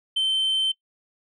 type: tone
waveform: sine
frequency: 3095 Hz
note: G7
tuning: 23 cents flat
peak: -17 dBFS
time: 0.16-0.72 s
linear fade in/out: 10 ms
effects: noise-tail reverb RT60 0.1 s tail -23 dB re dry + tanh soft clip ceiling -19 dBFS